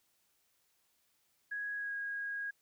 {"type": "tone with pitch glide", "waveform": "sine", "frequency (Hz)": [1661.2, 1640.2], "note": ["G#6", "G#6"], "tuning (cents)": [0, -22], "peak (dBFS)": -36, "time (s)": [1.51, 2.51], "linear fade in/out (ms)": 10, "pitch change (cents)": -22, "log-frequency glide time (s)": [1.76, 1.94], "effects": ["white hiss -75 dBFS RMS until 2.61 s"]}